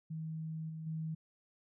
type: tone with level steps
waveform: sine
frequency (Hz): 159.2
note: D#3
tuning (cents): +40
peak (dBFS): -38 / -41 / -36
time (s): 0.1-1.15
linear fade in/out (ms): 10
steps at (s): 0.69 / 0.86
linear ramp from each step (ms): 10
effects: none